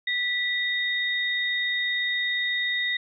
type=tone pair together; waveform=sine; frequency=1963 / 3706 Hz; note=B6 / A#7; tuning=-11 / -11 cents; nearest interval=major seventh; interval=1100 cents; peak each=-25 / -28 dBFS; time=0.07-2.97 s; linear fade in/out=5 ms; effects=none